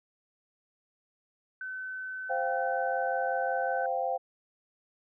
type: tone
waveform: sine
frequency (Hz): 1520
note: F#6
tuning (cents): +46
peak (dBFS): -35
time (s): 1.61-3.86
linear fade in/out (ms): 2
type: chord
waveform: sine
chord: C suspended fourth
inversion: none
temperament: equal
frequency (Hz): 523.3 / 698.5 / 784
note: C5 / F5 / G5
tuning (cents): 0 / 0 / 0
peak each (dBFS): -32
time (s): 2.29-4.18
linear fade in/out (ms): 20
effects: none